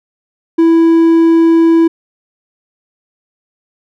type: tone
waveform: triangle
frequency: 330 Hz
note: E4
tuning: 2 cents sharp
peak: -3 dBFS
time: 0.58-1.88 s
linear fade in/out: 10 ms
effects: none